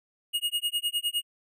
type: tone with tremolo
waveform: square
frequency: 2869 Hz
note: F7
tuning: 46 cents sharp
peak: -24 dBFS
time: 0.33-1.23 s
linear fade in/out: 20 ms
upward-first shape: sine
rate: 9.8 Hz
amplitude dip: 100%
effects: none